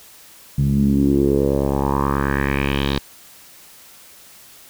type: tone with low-pass filter sweep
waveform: 10% pulse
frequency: 69.3 Hz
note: C#2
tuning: in tune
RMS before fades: -18 dBFS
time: 0.58-2.99 s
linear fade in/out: 5 ms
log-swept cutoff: 150 to 4100 Hz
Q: 3.8
effects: white hiss -45 dBFS RMS until 4.69 s